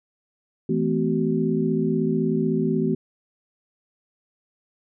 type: tone cluster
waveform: sine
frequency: 163.7 / 217.2 / 253.3 / 378 Hz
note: E3 / A3 / B3 / F#4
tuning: -12 / -22 / +44 / +37 cents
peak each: -25 dBFS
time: 0.69-2.95 s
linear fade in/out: 5 ms
effects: none